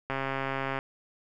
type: click train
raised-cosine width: 0.5 ms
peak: -16 dBFS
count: 94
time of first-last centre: 0.1-0.789 s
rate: 135 Hz
effects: none